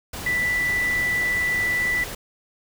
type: tone in noise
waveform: sine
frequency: 1975.5 Hz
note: B6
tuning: in tune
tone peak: -20 dBFS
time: 0.26-2.04 s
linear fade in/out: 5 ms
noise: pink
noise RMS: -33 dBFS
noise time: 0.13-2.15 s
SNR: +10 dB
effects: none